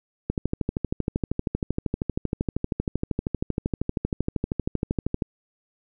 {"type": "click train", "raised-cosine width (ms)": 3, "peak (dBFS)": -11, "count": 64, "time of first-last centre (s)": [0.3, 5.222], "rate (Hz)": 12.8, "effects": []}